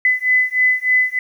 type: beating tone pair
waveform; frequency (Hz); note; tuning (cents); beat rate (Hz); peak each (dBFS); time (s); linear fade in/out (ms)
sine; 2009 / 2012.3; B6 / B6; +29 / +32; 3.3; -16; 0.05-1.19; 2
effects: 8-bit